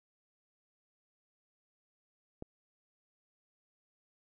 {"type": "click", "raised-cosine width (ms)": 2, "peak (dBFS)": -28, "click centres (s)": 2.424, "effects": []}